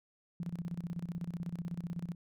sine tone with tremolo, 171.5 Hz, F3, 31 cents flat, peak -34 dBFS, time 0.4-2.15 s, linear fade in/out 2 ms, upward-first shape square, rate 16 Hz, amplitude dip 80%, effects none

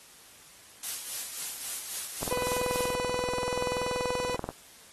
blue noise with tremolo, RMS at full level -32 dBFS, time 0.83-2.95 s, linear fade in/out 2 ms, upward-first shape sine, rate 3.7 Hz, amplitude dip 50%
click train, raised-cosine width 1 ms, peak -19 dBFS, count 48, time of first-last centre 2.23-4.49 s, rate 20.8 Hz
30% pulse tone, 497 Hz, B4, 11 cents sharp, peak -27 dBFS, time 2.31-4.36 s, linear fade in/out 2 ms
effects white hiss -53 dBFS RMS until 4.92 s + AAC 32 kbps

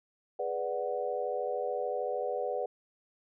sine chord, G# half-diminished seventh, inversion none, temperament equal, 415.3 / 493.9 / 587.3 / 740 Hz, G#4 / B4 / D5 / F#5, 0 / 0 / 0 / 0 cents, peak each -38 / -34 / -36 / -37 dBFS, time 0.39-2.66 s, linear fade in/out 5 ms, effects none

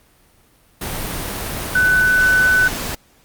sine tone in noise, 1500 Hz, F#6, 23 cents sharp, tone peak -11 dBFS, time 1.75-2.68 s, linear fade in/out 5 ms, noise pink, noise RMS -25 dBFS, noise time 0.81-2.95 s, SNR +11 dB, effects pink hiss -54 dBFS RMS until 3.24 s + Opus 32 kbps

